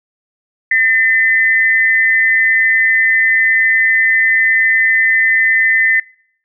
sine tone pair together, 1806 / 2027 Hz, A6 / B6, +45 / +45 cents, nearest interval major second, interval 200 cents, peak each -12 dBFS, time 0.71-6 s, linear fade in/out 5 ms, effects noise-tail reverb RT60 0.7 s tail -25 dB re dry

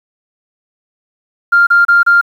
sine tone bursts, 1396.9 Hz, F6, in tune, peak -4 dBFS, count 4, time 1.52-2.213 s, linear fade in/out 10 ms, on 150 ms, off 31 ms, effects tanh soft clip ceiling 0 dBFS + 7-bit

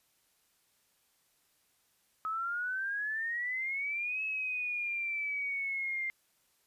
sine exponential two-way sweep, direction up then down, 1276 to 2589 to 2093 Hz, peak -32 dBFS, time 2.25-6.1 s, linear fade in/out 0 ms, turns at 4.23 s, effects white hiss -72 dBFS RMS until 6.66 s + resampled to 32000 Hz

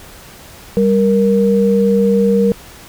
sine tone pair together, 197.2 / 468.5 Hz, G3 / A#4, +11 / +9 cents, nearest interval octave + minor third, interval 1498 cents, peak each -12 dBFS, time 0.77-2.52 s, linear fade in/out 0 ms, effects pink hiss -38 dBFS RMS until 2.88 s

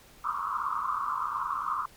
white band-pass noise, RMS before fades -31 dBFS, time 0.24-1.86 s, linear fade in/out 10 ms, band 1000 to 1300 Hz, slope 96 dB/octave, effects pink hiss -55 dBFS RMS until 1.96 s + MP3 96 kbps

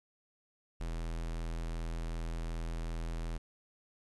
square tone, 41.33 Hz, E1, 5 cents sharp, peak -36 dBFS, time 0.8-3.38 s, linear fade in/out 10 ms, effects resampled to 24000 Hz + 12-bit

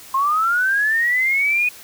sine linear sweep, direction up, 1051 to 2489 Hz, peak -15 dBFS, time 0.14-1.69 s, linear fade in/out 5 ms, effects white hiss -41 dBFS RMS until 1.83 s

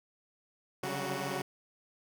10% pulse tone cluster, 137.7 / 144.6 / 186.8 / 197.2 / 369.8 Hz, C#3 / D3 / F#3 / G3 / F#4, -11 / -27 / +17 / +11 / -1 cents, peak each -30 / -35 / -31 / -36 / -31 dBFS, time 0.83-1.42 s, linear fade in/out 5 ms, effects none

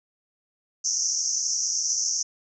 white band-pass noise, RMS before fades -26 dBFS, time 0.84-2.23 s, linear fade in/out 10 ms, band 5500 to 6400 Hz, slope 96 dB/octave, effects none

